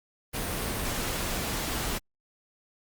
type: noise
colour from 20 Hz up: pink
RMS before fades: -31 dBFS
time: 0.33-1.99 s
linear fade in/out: 20 ms
effects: Opus 32 kbps